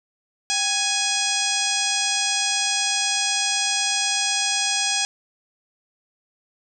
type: harmonic tone with a mistuned harmonic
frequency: 832 Hz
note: G#5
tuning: 3 cents sharp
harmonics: 1 / 2 / 3 / 4 / 5 / 6 / 7 / 8 / 9 / 10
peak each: -30 / -32 / -28 / -27 / -32 / -27 / -28 / -30 / -33 / -31 dBFS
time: 0.5-5.05 s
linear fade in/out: 0 ms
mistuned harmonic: 1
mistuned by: -83 cents
effects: none